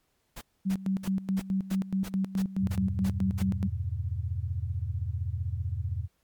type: noise bursts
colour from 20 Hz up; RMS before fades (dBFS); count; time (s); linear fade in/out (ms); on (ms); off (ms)
pink; -41; 10; 0.36-3.43; 10; 55; 280
type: tone with tremolo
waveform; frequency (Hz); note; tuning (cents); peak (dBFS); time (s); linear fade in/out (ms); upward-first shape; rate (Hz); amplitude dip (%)
sine; 191.6; G3; -39; -24; 0.65-3.68; 20; square; 4.7; 80
type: chord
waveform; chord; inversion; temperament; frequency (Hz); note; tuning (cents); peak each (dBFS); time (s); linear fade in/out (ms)
sine; E minor; none; equal; 82.41 / 98 / 123.47; E2 / G2 / B2; 0 / 0 / 0; -32 / -32 / -37; 2.59-6.08; 50
effects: pink hiss -73 dBFS RMS until 6.23 s + MP3 96 kbps